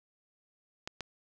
clicks, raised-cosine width 0.2 ms, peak -20 dBFS, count 2, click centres 0.875 / 1.007 s, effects none

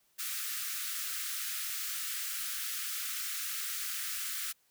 white high-pass noise, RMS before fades -37 dBFS, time 0.18-4.53 s, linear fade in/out 20 ms, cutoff 1200 Hz, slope 96 dB/octave, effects white hiss -71 dBFS RMS until 4.7 s

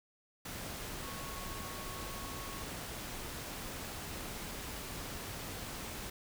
sine tone in noise, 1103 Hz, C#6, 9 cents flat, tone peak -49 dBFS, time 1.02-2.63 s, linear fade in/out 5 ms, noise pink, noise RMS -43 dBFS, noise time 0.45-6.1 s, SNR -9 dB, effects none

